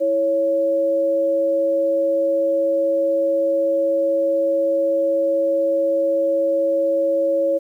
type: tone pair together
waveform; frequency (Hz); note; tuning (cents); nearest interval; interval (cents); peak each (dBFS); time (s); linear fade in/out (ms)
sine; 329.6 / 554.4; E4 / C#5; 0 / 0; major sixth; 900; -25 / -16; 0-7.59; 20
effects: 9-bit